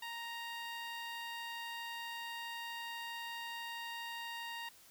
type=tone with notch filter; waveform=15% pulse; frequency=932.3 Hz; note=A#5; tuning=in tune; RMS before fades=-44 dBFS; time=0.02-4.69 s; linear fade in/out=5 ms; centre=9500 Hz; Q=1.5; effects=white hiss -61 dBFS RMS until 4.9 s

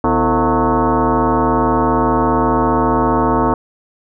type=tone with frequency modulation; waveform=sine; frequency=328.4 Hz; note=E4; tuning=6 cents flat; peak=-11 dBFS; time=0.04-3.54 s; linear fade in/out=2 ms; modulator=193 Hz; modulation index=4.4; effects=none

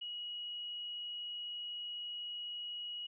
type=tone; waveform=sine; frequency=2906 Hz; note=F#7; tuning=32 cents flat; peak=-40 dBFS; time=0.01-3.07 s; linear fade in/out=10 ms; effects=none

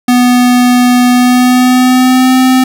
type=tone with pitch glide; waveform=square; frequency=246.9 to 257.7 Hz; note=B3 to C4; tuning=0 to -26 cents; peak=-5 dBFS; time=0.08-2.64 s; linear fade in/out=5 ms; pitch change=+74 cents; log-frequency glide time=1.12-2.36 s; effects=none

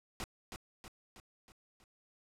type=noise with echo; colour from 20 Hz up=pink; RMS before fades=-40 dBFS; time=0.2-0.24 s; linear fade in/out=0 ms; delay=320 ms; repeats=5; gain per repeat=-5 dB; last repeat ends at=1.84 s; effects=low-pass 10000 Hz 12 dB/octave

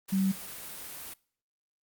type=tone in noise; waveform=sine; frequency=191.9 Hz; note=G3; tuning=37 cents flat; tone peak=-24 dBFS; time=0.12-0.32 s; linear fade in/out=10 ms; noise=white; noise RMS=-42 dBFS; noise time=0.08-1.14 s; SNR=+15 dB; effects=noise-tail reverb RT60 0.5 s tail -23 dB re dry + Opus 32 kbps

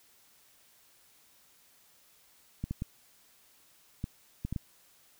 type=clicks; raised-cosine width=5 ms; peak=-21 dBFS; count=7; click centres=2.64 / 2.71 / 2.821 / 4.041 / 4.45 / 4.526 / 4.562 s; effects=white hiss -63 dBFS RMS until 5.19 s

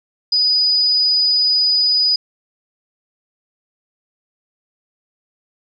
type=tone; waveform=sine; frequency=4959 Hz; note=D#8; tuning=7 cents flat; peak=-12 dBFS; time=0.32-2.16 s; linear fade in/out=5 ms; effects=none

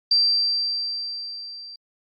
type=tone with level ramp; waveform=sine; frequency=4699 Hz; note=D8; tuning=in tune; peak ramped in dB=-14 to -37 dBFS; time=0.11-1.76 s; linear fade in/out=5 ms; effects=AAC 64 kbps

